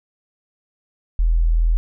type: tone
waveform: sine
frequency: 41.2 Hz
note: E1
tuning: in tune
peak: -13 dBFS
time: 1.19-1.77 s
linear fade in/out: 0 ms
effects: none